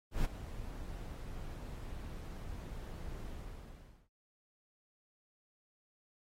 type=noise with ADSR envelope; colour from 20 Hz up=brown; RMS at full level=-30 dBFS; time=0.11-4.09 s; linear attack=140 ms; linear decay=11 ms; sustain=-14 dB; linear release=790 ms; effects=AAC 48 kbps